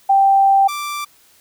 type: tone pair in turn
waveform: sine / sawtooth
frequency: 784 / 1174.7 Hz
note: G5 / D6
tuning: 0 / 0 cents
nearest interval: perfect fifth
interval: 700 cents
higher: second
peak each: -9 / -19 dBFS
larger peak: first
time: 0.09-0.68 / 0.68-1.05 s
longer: first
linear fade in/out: 10 ms
effects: white hiss -52 dBFS RMS until 1.4 s